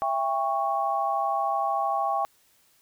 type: chord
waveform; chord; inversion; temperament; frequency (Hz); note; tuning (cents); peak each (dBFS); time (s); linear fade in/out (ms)
sine; C# diminished; first; just; 665.2 / 798.3 / 1108.7; E5 / G5 / C#6; +16 / +31 / 0; -30 / -26 / -28; 0.02-2.25; 0
effects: white hiss -63 dBFS RMS until 2.81 s